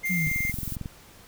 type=tone; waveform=triangle; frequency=2105 Hz; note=C7; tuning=10 cents sharp; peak=-24 dBFS; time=0.03-0.52 s; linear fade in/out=20 ms
type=noise; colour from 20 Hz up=violet; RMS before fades=-36 dBFS; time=0.05-0.76 s; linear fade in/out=10 ms
type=exponential sweep; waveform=sine; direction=down; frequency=190.5 to 146.5 Hz; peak=-25 dBFS; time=0.09-0.3 s; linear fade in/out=20 ms
type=click train; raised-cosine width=5 ms; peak=-21 dBFS; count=14; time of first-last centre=0.27-0.858 s; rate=22.1 Hz
effects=pink hiss -51 dBFS RMS until 1.27 s